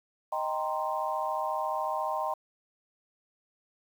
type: chord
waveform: sine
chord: C minor seventh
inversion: first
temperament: equal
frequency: 622.3 / 784 / 932.3 / 1046.5 Hz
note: Eb5 / G5 / Bb5 / C6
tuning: 0 / 0 / 0 / 0 cents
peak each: -34 dBFS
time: 0.32-2.34 s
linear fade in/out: 5 ms
effects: 9-bit